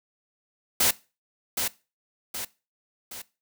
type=noise with echo; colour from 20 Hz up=white; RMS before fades=-21 dBFS; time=0.8-0.91 s; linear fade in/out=5 ms; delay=770 ms; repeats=3; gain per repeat=-6 dB; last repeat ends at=3.22 s; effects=noise-tail reverb RT60 0.3 s tail -20 dB re dry